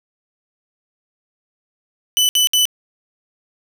sawtooth tone bursts, 2991 Hz, F#7, 18 cents sharp, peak -9 dBFS, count 3, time 2.17-2.654 s, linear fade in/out 0 ms, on 120 ms, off 62 ms, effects none

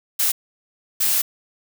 blue noise bursts at uneven times, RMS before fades -19 dBFS, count 2, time 0.19-0.32 / 1-1.22 s, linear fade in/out 10 ms, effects none

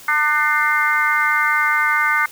harmonic tone, 300.4 Hz, D4, 39 cents sharp, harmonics 3 / 4 / 5 / 6 / 7, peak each -25 / -20 / -19 / -25 / -19 dBFS, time 0.08-2.26 s, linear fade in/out 5 ms, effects white hiss -41 dBFS RMS until 2.31 s

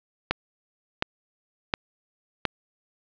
click train, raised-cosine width 0.3 ms, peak -6 dBFS, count 4, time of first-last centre 0.31-2.453 s, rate 1.4 Hz, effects resampled to 11025 Hz + 8-bit

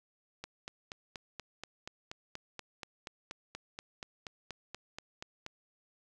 click train, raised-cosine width 0.2 ms, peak -24 dBFS, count 22, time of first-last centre 0.44-5.464 s, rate 4.18 Hz, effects none

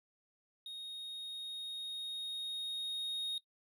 triangle tone with level ramp, 3729 Hz, A#7, in tune, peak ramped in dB -41 to -33 dBFS, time 0.66-3.38 s, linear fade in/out 2 ms, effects noise-tail reverb RT60 0.1 s tail -20 dB re dry

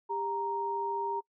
sine tone pair together, 398.9 / 933 Hz, G4 / A#5, +30 / +1 cents, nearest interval octave + minor third, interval 1471 cents, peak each -36 / -31 dBFS, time 0.09-1.21 s, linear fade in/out 20 ms, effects noise-tail reverb RT60 0.1 s tail -24 dB re dry

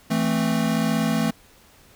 square chord, A minor, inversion second, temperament equal, 164.81 / 220 / 261.6 Hz, E3 / A3 / C4, 0 / 0 / 0 cents, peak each -26 / -23 / -27 dBFS, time 0.1-1.31 s, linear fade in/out 10 ms, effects pink hiss -53 dBFS RMS until 1.95 s

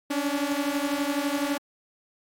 sawtooth beating tone pair, 279.6 / 291.6 Hz, C#4 / D4, +15 / -12 cents, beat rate 12 Hz, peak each -24 dBFS, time 0.1-1.58 s, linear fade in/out 10 ms, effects AAC 64 kbps

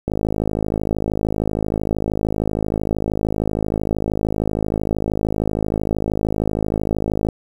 click train, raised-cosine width 2 ms, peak -7 dBFS, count 383, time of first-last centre 0.08-7.288 s, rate 53 Hz, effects 7-bit

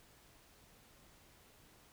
silence, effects pink hiss -64 dBFS RMS until 1.92 s

